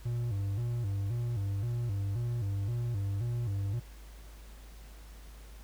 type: tone with vibrato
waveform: triangle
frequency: 108.9 Hz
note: A2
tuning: 17 cents flat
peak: -28 dBFS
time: 0.05-3.8 s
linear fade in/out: 10 ms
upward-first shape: square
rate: 1.9 Hz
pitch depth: 160 cents each way
effects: added 52 Hz sine -47 dBFS peak until 5.63 s + pink hiss -57 dBFS RMS until 5.63 s